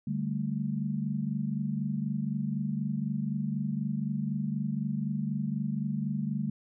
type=chord; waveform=sine; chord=D suspended fourth; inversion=none; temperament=equal; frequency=146.83 / 196 / 220 Hz; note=D3 / G3 / A3; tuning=0 / 0 / 0 cents; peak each=-33 dBFS; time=0.07-6.5 s; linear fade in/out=5 ms; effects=none